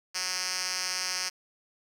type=tone with band-pass filter; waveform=5% pulse; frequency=183.9 Hz; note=F#3; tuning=10 cents flat; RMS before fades=-32 dBFS; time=0.14-1.3 s; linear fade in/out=20 ms; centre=5300 Hz; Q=1.9; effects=8-bit